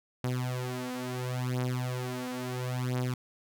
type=beating tone pair; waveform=sawtooth; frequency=125.5 / 126.23 Hz; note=B2 / B2; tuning=+28 / +38 cents; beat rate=0.73 Hz; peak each=-30 / -30 dBFS; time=0.24-3.14 s; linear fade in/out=2 ms; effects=none